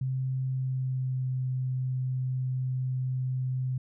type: tone with pitch glide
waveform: sine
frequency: 130.81 to 128.86 Hz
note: C3 to C3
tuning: 0 to -26 cents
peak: -27 dBFS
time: 0.01-3.78 s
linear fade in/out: 5 ms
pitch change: -26 cents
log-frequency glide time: 0.49-1.35 s
effects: none